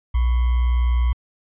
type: tone with sample-and-hold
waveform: sine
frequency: 60.5 Hz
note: B1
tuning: 35 cents flat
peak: -15 dBFS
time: 0.14-1.13 s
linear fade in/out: 10 ms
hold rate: 1050 Hz
effects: resampled to 8000 Hz